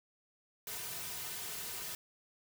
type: noise with comb filter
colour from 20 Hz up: white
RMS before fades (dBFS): -42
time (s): 0.67-1.95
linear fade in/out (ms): 2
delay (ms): 3.6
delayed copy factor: -0.75
effects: none